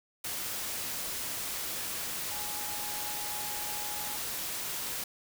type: tone in noise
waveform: sine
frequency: 836 Hz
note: G#5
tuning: 11 cents sharp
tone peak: -43 dBFS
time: 2.31-4.16 s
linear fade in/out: 5 ms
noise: white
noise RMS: -36 dBFS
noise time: 0.24-5.04 s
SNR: -10 dB
effects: none